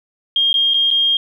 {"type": "tone with dropouts", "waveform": "sine", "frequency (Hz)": 3225, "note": "G7", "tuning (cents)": 48, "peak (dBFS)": -12, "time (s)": [0.36, 1.17], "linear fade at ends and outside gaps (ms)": 2, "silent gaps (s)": [[0.53, 0.541], [0.737, 0.742], [0.905, 0.911]], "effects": ["8-bit"]}